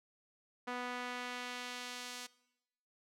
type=tone with band-pass filter sweep; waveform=sawtooth; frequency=246.9 Hz; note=B3; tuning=in tune; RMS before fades=-43 dBFS; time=0.67-2.27 s; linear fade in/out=10 ms; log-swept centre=1300 to 5600 Hz; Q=0.77; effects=noise-tail reverb RT60 0.9 s tail -21 dB re dry